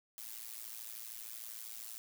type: noise with amplitude modulation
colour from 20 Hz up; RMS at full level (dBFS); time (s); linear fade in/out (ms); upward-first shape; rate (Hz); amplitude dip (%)
blue; -43; 0.18-1.98; 0; sine; 113; 90
effects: none